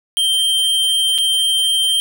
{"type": "tone with dropouts", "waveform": "square", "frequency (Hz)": 3148, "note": "G7", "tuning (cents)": 7, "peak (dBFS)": -14, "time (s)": [0.17, 2], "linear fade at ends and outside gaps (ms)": 0, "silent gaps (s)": [1.18, 1.185], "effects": []}